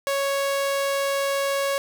sawtooth tone, 554.4 Hz, C#5, in tune, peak -18 dBFS, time 0.07-1.78 s, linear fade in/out 0 ms, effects none

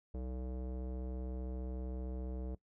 square tone with low-pass filter, 63.2 Hz, B1, 41 cents sharp, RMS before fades -41 dBFS, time 0.14-2.55 s, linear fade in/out 5 ms, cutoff 500 Hz, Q 2, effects noise-tail reverb RT60 0.1 s tail -19 dB re dry

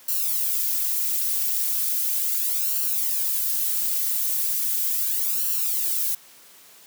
violet noise with flanger, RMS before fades -24 dBFS, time 0.08-6.15 s, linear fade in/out 5 ms, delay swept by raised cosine 0.69 to 3.49 ms, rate 0.37 Hz, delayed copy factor +0.95, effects white hiss -50 dBFS RMS until 6.86 s + high-pass 150 Hz 12 dB/octave

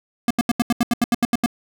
square tone bursts, 237.1 Hz, A#3, 30 cents sharp, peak -15 dBFS, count 12, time 0.28-1.461 s, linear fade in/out 2 ms, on 26 ms, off 79 ms, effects none

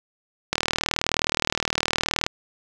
click train, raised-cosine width 0.2 ms, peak -3 dBFS, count 69, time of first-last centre 0.53-2.265 s, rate 39.2 Hz, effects none

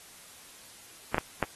clicks, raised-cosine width 0.5 ms, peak -11 dBFS, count 3, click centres 1.145 / 1.182 / 1.427 s, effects white hiss -51 dBFS RMS until 1.55 s + AAC 32 kbps

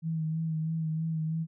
sine tone with vibrato, 160 Hz, D#3, 49 cents sharp, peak -28 dBFS, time 0.02-1.47 s, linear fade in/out 50 ms, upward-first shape sine, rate 3.1 Hz, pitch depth 30 cents each way, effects none

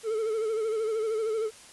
triangle tone with vibrato, 440 Hz, A4, in tune, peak -24 dBFS, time 0.03-1.51 s, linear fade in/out 50 ms, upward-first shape sine, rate 13 Hz, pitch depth 62 cents each way, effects white hiss -50 dBFS RMS until 1.72 s + resampled to 24000 Hz

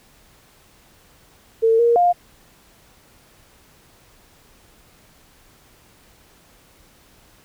sine tone with pitch steps, 450.9 / 470.1 / 705 Hz, A4 / A#4 / F5, +42 / +15 / +16 cents, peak -12 dBFS, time 1.62-2.13 s, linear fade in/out 20 ms, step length 170 ms, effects pink hiss -53 dBFS RMS until 7.44 s

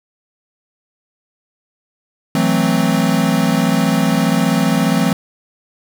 square chord, F# half-diminished seventh, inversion third, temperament equal, 164.81 / 185 / 220 / 261.6 Hz, E3 / F#3 / A3 / C4, 0 / 0 / 0 / 0 cents, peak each -19 dBFS, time 2.35-5.13 s, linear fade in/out 2 ms, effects none

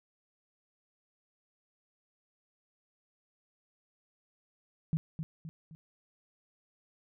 sine tone with echo, 159.7 Hz, D#3, 45 cents sharp, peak -26 dBFS, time 4.93-4.97 s, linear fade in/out 0 ms, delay 260 ms, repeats 3, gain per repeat -7 dB, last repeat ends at 5.75 s, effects none

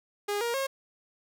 sawtooth tone with pitch steps, 410 / 471 / 541 Hz, G#4 / A#4 / C#5, -22 / +18 / -42 cents, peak -24 dBFS, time 0.28-0.67 s, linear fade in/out 10 ms, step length 130 ms, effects none

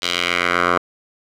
10% pulse tone with band-pass filter sweep, 87.8 Hz, F2, 10 cents sharp, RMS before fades -19 dBFS, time 0.02-0.78 s, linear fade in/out 5 ms, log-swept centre 3800 to 1100 Hz, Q 1.8, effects none

